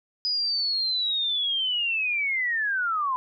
sine linear sweep, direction down, 4983 to 997 Hz, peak -23 dBFS, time 0.25-3.16 s, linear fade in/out 0 ms, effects none

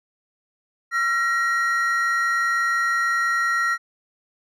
triangle tone pair together, 1365 / 1890.9 Hz, F6 / A#6, -40 / +24 cents, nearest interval tritone, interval 564 cents, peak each -20 dBFS, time 0.91-3.78 s, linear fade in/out 50 ms, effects none

